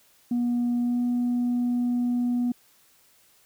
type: tone with pitch glide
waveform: sine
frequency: 241.2 to 243.6 Hz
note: B3 to B3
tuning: -41 to -24 cents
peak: -20 dBFS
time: 0.31-2.52 s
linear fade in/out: 5 ms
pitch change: +17 cents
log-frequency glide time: 0.81-1 s
effects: tanh soft clip ceiling -20 dBFS + white hiss -60 dBFS RMS until 3.45 s